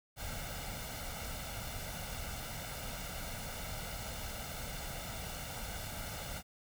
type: noise with comb filter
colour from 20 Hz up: pink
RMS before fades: -42 dBFS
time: 0.16-6.43 s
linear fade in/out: 50 ms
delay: 1.4 ms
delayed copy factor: +0.65
effects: none